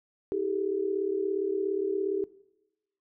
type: tone cluster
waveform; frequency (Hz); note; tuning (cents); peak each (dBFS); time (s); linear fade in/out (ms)
sine; 323.1 / 390.4 / 427.6; E4 / G4 / A4; -35 / -7 / -49; -35 / -28 / -33; 0.32-2.24; 0
effects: noise-tail reverb RT60 0.9 s tail -19 dB re dry